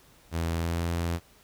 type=tone with pitch glide; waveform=sawtooth; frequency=83.1 to 84.9 Hz; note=E2 to F2; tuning=+15 to -48 cents; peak=-23 dBFS; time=0.31-1.2 s; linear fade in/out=50 ms; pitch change=+37 cents; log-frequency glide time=0.54-0.84 s; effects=pink hiss -58 dBFS RMS until 1.43 s